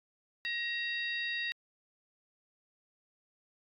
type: harmonic tone with a mistuned harmonic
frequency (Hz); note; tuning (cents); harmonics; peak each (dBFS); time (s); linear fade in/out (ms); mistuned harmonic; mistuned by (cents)
944; A#5; +22; 2 / 3 / 4 / 5; -35 / -39 / -40 / -46; 0.45-1.52; 0; 3; -66
effects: AAC 48 kbps